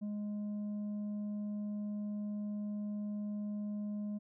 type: tone with tanh clipping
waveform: sine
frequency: 207.7 Hz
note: G#3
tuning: in tune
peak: -37 dBFS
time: 0.01-4.19 s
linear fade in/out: 20 ms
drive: 4 dB
effects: none